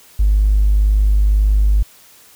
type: tone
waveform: triangle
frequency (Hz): 51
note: G#1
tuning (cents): -31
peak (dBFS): -6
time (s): 0.19-1.83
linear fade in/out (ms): 10
effects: tanh soft clip ceiling -7 dBFS + white hiss -46 dBFS RMS until 2.35 s